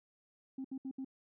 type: tone bursts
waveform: sine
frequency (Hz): 265.5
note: C4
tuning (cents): +25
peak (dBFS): -37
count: 4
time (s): 0.58-1.047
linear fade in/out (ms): 5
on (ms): 65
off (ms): 69
effects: tanh soft clip ceiling -35 dBFS